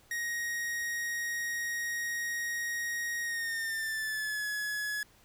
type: tone with pitch glide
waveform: 45% pulse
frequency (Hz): 1879 to 1693.4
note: A#6 to G#6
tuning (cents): +13 to +33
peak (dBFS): -32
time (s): 0.11-5.03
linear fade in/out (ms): 2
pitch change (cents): -180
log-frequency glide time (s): 3.22-4.46
effects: pink hiss -62 dBFS RMS until 5.24 s